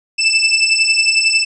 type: beating tone pair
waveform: 25% pulse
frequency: 2637 / 2648 Hz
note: E7 / E7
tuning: 0 / +7 cents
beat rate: 11 Hz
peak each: -10 dBFS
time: 0.18-1.45 s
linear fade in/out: 20 ms
effects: resampled to 22050 Hz